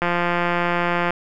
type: click train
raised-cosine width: 0.5 ms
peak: -6 dBFS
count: 190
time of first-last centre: 0.02-1.106 s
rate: 174 Hz
effects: none